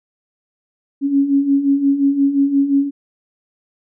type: beating tone pair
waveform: sine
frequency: 274.2 / 279.9 Hz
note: C#4 / C#4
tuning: -19 / +17 cents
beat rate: 5.7 Hz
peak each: -19 / -13 dBFS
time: 1.01-2.91 s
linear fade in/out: 50 ms
effects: none